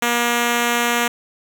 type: tone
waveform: 5% pulse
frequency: 238.3 Hz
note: A#3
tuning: 38 cents sharp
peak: -5 dBFS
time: 0.02-1.08 s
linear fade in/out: 5 ms
effects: none